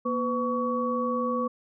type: tone cluster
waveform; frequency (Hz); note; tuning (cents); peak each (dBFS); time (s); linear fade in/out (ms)
sine; 239.2 / 503 / 1127; A#3 / B4 / C#6; +45 / +32 / +28; -29; 0.05-1.48; 10
effects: none